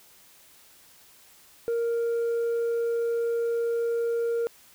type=tone; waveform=sine; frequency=466.2 Hz; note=A#4; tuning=in tune; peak=-21 dBFS; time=1.68-4.47 s; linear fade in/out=0 ms; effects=tanh soft clip ceiling -23 dBFS + white hiss -55 dBFS RMS until 4.74 s